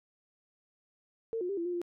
sine tone with pitch steps, 453.3 / 358.3 / 397.4 / 339.1 / 354.2 / 348 Hz, A#4 / F4 / G4 / E4 / F4 / F4, -48 / +44 / +24 / +49 / +24 / -6 cents, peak -31 dBFS, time 1.33-1.816 s, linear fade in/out 0 ms, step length 81 ms, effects none

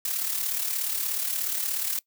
blue noise with amplitude modulation, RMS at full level -26 dBFS, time 0.05-1.99 s, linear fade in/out 2 ms, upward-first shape sine, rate 36.8 Hz, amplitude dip 55%, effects noise-tail reverb RT60 0.1 s tail -22 dB re dry

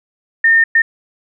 sine tone bursts at uneven times, 1820 Hz, A#6, 42 cents flat, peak -7 dBFS, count 2, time 0.44-0.64 / 0.75-0.82 s, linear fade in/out 5 ms, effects none

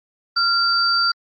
sine tone pair together, 1383 / 4652 Hz, F6 / D8, -17 / -17 cents, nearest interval octave + major sixth, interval 2100 cents, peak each -18 dBFS, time 0.36-1.12 s, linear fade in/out 10 ms, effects Opus 32 kbps

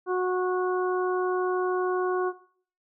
harmonic tone, 366.5 Hz, F#4, 16 cents flat, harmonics 1 / 2 / 3 / 4, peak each -24 / -33 / -32 / -37 dBFS, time 0.06-2.33 s, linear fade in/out 50 ms, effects noise-tail reverb RT60 0.5 s tail -17 dB re dry

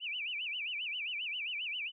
sine tone with vibrato, 2637 Hz, E7, in tune, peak -35 dBFS, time 0-1.92 s, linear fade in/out 50 ms, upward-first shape sine, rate 7.5 Hz, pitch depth 240 cents each way, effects none

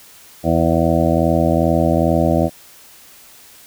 harmonic tone, 82.41 Hz, E2, in tune, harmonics 1 / 2 / 3 / 4 / 6 / 7 / 8 / 9, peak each -21 / -19 / -20 / -20 / -24 / -20 / -21 / -24 dBFS, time 0.43-2.5 s, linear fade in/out 50 ms, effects white hiss -44 dBFS RMS until 3.66 s

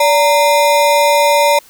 square ring-modulated tone, 751 Hz, F#5, 26 cents sharp, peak -6 dBFS, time 0-1.59 s, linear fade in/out 5 ms, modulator 173 Hz, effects white hiss -44 dBFS RMS until 1.69 s

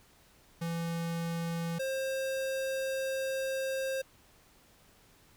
square tone pair in turn, 167.6 / 532.1 Hz, E3 / C5, +29 / +29 cents, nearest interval octave + minor sixth, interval 2000 cents, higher second, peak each -33 / -32 dBFS, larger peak second, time 0.61-1.79 / 1.79-4.02 s, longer second, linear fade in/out 10 ms, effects pink hiss -62 dBFS RMS until 5.36 s

